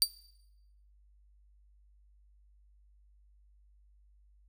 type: tone with exponential decay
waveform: sawtooth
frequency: 4652 Hz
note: D8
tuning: 17 cents flat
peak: -15 dBFS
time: 0.02-0.1 s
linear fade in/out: 0 ms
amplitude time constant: 17 ms
effects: noise-tail reverb RT60 0.9 s tail -20 dB re dry + added 50 Hz sine -60 dBFS peak until 4.48 s